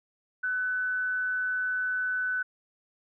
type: tone with amplitude modulation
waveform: sine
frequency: 1500 Hz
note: F#6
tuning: 23 cents sharp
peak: -25 dBFS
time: 0.43-2.43 s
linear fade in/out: 10 ms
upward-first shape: sine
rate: 194 Hz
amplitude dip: 30%
effects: none